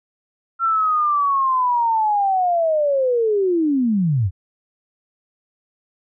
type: linear sweep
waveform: sine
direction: down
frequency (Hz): 1362 to 82.41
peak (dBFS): -15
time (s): 0.59-4.31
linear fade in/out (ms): 50
effects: none